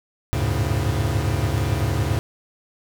square tone cluster, 73.8 / 94.5 / 105.2 / 112.4 / 138.8 Hz, D2 / F#2 / G#2 / A2 / C#3, +9 / +37 / +23 / +37 / +3 cents, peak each -27 dBFS, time 0.33-2.19 s, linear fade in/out 0 ms, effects none

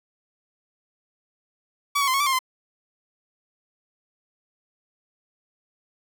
sawtooth tone with pitch steps, 1140 / 1114 / 1036 / 1100 / 1162 / 1065 / 1033 Hz, C#6 / C#6 / C6 / C#6 / D6 / C6 / C6, +48 / +8 / -17 / -14 / -19 / +30 / -22 cents, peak -16 dBFS, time 1.95-2.391 s, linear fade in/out 10 ms, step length 63 ms, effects none

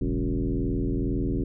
sine tone with frequency modulation, 112.7 Hz, A2, 42 cents sharp, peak -23 dBFS, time 0.01-1.44 s, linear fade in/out 5 ms, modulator 82.2 Hz, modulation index 3.1, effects none

